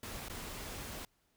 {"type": "noise with dropouts", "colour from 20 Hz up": "pink", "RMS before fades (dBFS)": -44, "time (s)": [0.03, 1.05], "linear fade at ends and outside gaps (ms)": 2, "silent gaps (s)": [0.285, 0.297], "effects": ["pink hiss -75 dBFS RMS until 1.36 s"]}